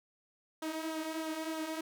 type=tone with flanger; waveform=sawtooth; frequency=318 Hz; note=D#4; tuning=38 cents sharp; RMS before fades=-38 dBFS; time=0.62-1.81 s; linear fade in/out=5 ms; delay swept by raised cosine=0.4 to 3.9 ms; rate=3.2 Hz; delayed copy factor=-0.55; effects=none